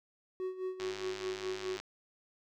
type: tone with tremolo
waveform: triangle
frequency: 372.4 Hz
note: F#4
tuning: 11 cents sharp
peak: -31 dBFS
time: 0.4-1.77 s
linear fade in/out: 0 ms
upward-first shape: sine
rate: 4.8 Hz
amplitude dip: 75%
type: click train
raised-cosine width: 0.2 ms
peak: -25 dBFS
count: 103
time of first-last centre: 0.8-1.8 s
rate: 102 Hz
effects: none